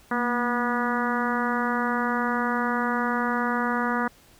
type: harmonic tone with a mistuned harmonic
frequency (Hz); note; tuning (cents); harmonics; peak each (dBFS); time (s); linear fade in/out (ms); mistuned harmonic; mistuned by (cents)
242.7; B3; -30; 1 / 2 / 3 / 4 / 5 / 6 / 7 / 8; -27 / -32 / -33 / -30 / -30 / -31 / -34 / -37; 0.11-4.08; 5; 1; -51
effects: pink hiss -55 dBFS RMS until 4.39 s